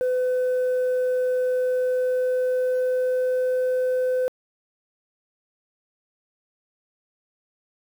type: tone with pitch glide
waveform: sine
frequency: 505 to 508.2 Hz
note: B4 to B4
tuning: +39 to +49 cents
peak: -17 dBFS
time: 0.01-4.28 s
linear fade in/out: 0 ms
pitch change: +10 cents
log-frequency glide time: 1.43-3.69 s
effects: tanh soft clip ceiling -19 dBFS + 8-bit